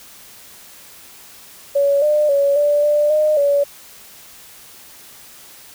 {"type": "tone with pitch steps", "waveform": "sine", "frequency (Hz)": [563, 600, 562, 585, 592, 611, 569], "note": ["C#5", "D5", "C#5", "D5", "D5", "D#5", "C#5"], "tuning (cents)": [27, 37, 24, -7, 14, -32, 45], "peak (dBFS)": -12, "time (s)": [1.75, 3.64], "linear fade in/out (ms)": 10, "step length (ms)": 270, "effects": ["white hiss -42 dBFS RMS until 5.74 s"]}